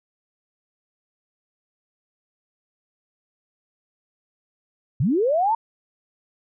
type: linear sweep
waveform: sine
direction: up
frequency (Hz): 104.2 to 932.3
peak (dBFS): -17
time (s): 5-5.55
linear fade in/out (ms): 5
effects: none